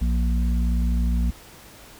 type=harmonic tone; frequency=59.2 Hz; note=A#1; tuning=27 cents sharp; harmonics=1 / 3 / 4; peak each=-19 / -29 / -31 dBFS; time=0.01-1.31 s; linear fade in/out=10 ms; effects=pink hiss -46 dBFS RMS until 1.99 s